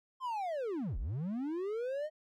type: linear two-way sweep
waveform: triangle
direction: down then up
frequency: 1067 to 33.9 to 629 Hz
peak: -32 dBFS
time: 0.2-2.1 s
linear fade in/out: 50 ms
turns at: 0.98 s
effects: none